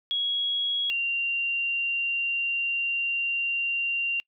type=tone pair in turn; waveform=sine; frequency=3322 / 2770 Hz; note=G#7 / F7; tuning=0 / -15 cents; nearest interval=minor third; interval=315 cents; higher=first; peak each=-24 dBFS; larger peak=neither; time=0.11-0.9 / 0.9-4.2 s; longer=second; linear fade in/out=0 ms; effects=noise-tail reverb RT60 0.1 s tail -26 dB re dry